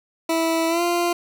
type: tone with pitch glide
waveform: 20% pulse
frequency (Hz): 327.7 to 346.8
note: E4 to F4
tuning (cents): -10 to -12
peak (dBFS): -14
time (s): 0.29-1.13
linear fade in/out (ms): 5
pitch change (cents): +98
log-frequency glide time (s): 0.68-0.82
effects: none